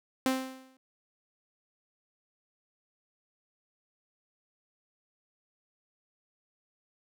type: tone with exponential decay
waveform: sawtooth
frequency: 261.6 Hz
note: C4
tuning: in tune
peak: -19 dBFS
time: 0.26-0.77 s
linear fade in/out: 1 ms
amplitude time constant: 110 ms
effects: none